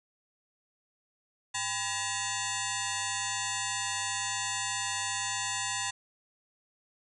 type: tone with frequency modulation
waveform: sine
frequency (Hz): 2600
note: E7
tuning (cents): -24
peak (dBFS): -30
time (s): 1.54-5.91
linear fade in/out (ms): 10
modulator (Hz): 901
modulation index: 6.1
effects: none